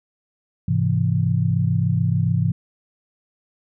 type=chord; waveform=sine; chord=Ab augmented; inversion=none; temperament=equal with one note detuned; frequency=103.83 / 130.81 / 166.83 Hz; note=Ab2 / C3 / E3; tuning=0 / 0 / +21 cents; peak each=-21 dBFS; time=0.68-2.52 s; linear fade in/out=5 ms; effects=none